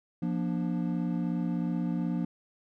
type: chord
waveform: triangle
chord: Bb major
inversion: second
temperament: equal with one note detuned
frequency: 174.61 / 237.4 / 293.7 Hz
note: F3 / Bb3 / D4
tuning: 0 / +32 / 0 cents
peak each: -28 / -31 / -33 dBFS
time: 0.22-2.25 s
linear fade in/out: 5 ms
effects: none